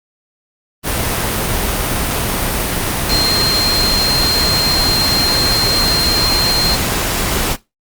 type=tone in noise; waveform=sine; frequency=4186 Hz; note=C8; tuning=in tune; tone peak=-13 dBFS; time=3.08-6.78 s; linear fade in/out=50 ms; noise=pink; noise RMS=-17 dBFS; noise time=0.83-7.57 s; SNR=+1 dB; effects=noise-tail reverb RT60 0.2 s tail -18 dB re dry + Opus 32 kbps